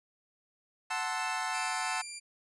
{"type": "chord", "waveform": "25% pulse", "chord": "F# half-diminished seventh", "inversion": "none", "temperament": "equal", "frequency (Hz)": [740, 880, 1046.5, 1318.5], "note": ["F#5", "A5", "C6", "E6"], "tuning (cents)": [0, 0, 0, 0], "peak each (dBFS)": [-33, -32, -35, -35], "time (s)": [0.9, 2.02], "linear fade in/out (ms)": 10}
{"type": "tone", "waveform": "5% pulse", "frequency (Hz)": 2372, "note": "D7", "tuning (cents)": 17, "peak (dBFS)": -29, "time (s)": [1.53, 2.2], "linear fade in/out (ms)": 20}
{"effects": ["resampled to 24000 Hz"]}